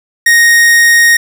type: tone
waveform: 45% pulse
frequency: 1864.7 Hz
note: A#6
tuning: in tune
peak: -4 dBFS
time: 0.26-1.17 s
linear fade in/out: 5 ms
effects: none